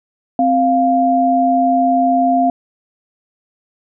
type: tone pair together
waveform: sine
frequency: 261.5 / 698.1 Hz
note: C4 / F5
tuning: -1 / -1 cents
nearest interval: octave + perfect fourth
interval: 1700 cents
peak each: -15 / -12 dBFS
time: 0.39-2.5 s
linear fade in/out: 2 ms
effects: none